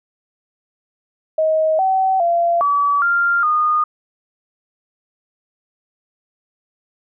sine tone with pitch steps, 631 / 762 / 685 / 1145 / 1393 / 1226 Hz, D#5 / G5 / F5 / D6 / F6 / D#6, +24 / -49 / -34 / -44 / -5 / -26 cents, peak -13 dBFS, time 1.38-3.84 s, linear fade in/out 5 ms, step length 410 ms, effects none

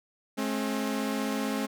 sawtooth tone pair together, 213.1 / 268.6 Hz, G#3 / C4, +45 / +46 cents, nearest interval major third, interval 401 cents, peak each -27 dBFS, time 0.37-1.67 s, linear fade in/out 20 ms, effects none

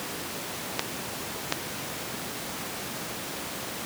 clicks, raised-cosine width 0.2 ms, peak -5 dBFS, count 2, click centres 0.794 / 1.524 s, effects pink hiss -34 dBFS RMS until 3.85 s + high-pass 150 Hz 12 dB/octave

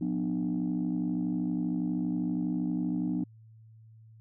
sine tone cluster, 179 / 248.1 / 300.6 Hz, F3 / B3 / D4, +43 / +8 / +40 cents, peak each -31 dBFS, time 0.01-3.24 s, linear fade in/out 5 ms, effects tanh soft clip ceiling -22 dBFS + added 111 Hz sine -51 dBFS peak until 4.2 s

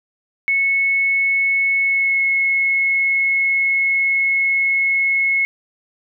sine tone with pitch glide, 2200 to 2181 Hz, C#7 to C#7, -14 to -29 cents, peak -14 dBFS, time 0.48-5.45 s, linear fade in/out 0 ms, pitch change -15 cents, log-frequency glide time 1.82-2.22 s, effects none

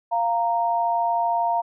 sine tone pair together, 696 / 929 Hz, F5 / A#5, -6 / -6 cents, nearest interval perfect fourth, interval 500 cents, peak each -22 dBFS, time 0.11-1.62 s, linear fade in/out 20 ms, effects none

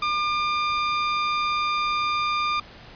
sawtooth tone, 1200 Hz, D6, 37 cents sharp, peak -18 dBFS, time 0.02-2.6 s, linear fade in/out 5 ms, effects pink hiss -45 dBFS RMS until 2.95 s + resampled to 11025 Hz

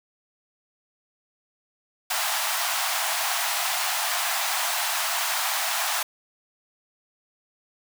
pink high-pass noise, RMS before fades -26 dBFS, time 2.1-6.03 s, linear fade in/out 5 ms, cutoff 650 Hz, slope 96 dB/octave, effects none

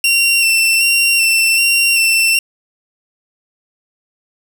sawtooth tone with vibrato, 2720 Hz, F7, 46 cents flat, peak -7 dBFS, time 0.04-2.39 s, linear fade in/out 2 ms, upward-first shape square, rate 1.3 Hz, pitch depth 21 cents each way, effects none

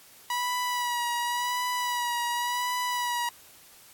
sawtooth tone with vibrato, 973 Hz, B5, 26 cents flat, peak -23 dBFS, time 0.3-3.29 s, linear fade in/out 2 ms, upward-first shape sine, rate 0.91 Hz, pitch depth 30 cents each way, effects white hiss -53 dBFS RMS until 3.93 s + AAC 64 kbps

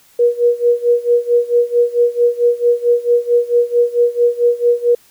sine tone with tremolo, 479.3 Hz, A#4, 48 cents sharp, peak -7 dBFS, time 0.19-4.95 s, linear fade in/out 5 ms, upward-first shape sine, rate 4.5 Hz, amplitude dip 90%, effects white hiss -50 dBFS RMS until 5.1 s

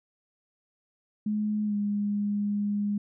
sine tone with pitch glide, 211.3 to 205.2 Hz, G#3 to G#3, +30 to -21 cents, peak -25 dBFS, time 1.26-2.98 s, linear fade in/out 5 ms, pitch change -51 cents, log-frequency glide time 1.65-1.75 s, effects none

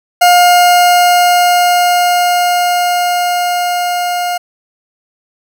40% pulse tone with level ramp, 710 Hz, F5, 28 cents sharp, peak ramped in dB -3 to -13 dBFS, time 0.21-4.38 s, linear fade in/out 10 ms, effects none

